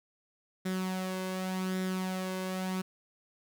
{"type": "tone with flanger", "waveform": "sawtooth", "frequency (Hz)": 186.5, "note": "F#3", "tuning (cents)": 14, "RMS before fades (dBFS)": -34, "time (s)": [0.65, 2.82], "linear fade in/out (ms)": 10, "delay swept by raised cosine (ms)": [0.54, 1.94], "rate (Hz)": 0.87, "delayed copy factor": 0.5, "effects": []}